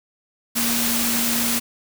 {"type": "tone in noise", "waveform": "sine", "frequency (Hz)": 235.2, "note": "A#3", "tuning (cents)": 16, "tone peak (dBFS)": -25, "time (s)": [0.55, 1.6], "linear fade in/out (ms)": 20, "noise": "white", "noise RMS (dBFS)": -22, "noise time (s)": [0.55, 1.6], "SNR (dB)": -6, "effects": []}